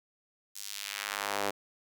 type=tone with high-pass filter sweep; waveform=sawtooth; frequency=101 Hz; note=G#2; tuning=48 cents flat; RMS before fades=-36 dBFS; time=0.55-1.51 s; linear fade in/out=10 ms; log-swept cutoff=6400 to 460 Hz; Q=1; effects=none